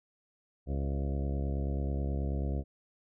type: harmonic tone with a mistuned harmonic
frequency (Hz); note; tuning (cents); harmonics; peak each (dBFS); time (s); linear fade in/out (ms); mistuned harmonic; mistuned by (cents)
69.3; C#2; 0; 1 / 2 / 3 / 4 / 5 / 6 / 7 / 8 / 9 / 10; -31 / -37 / -41 / -43 / -45 / -47 / -48 / -49 / -50 / -51; 0.66-2.64; 50; 7; +28
effects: none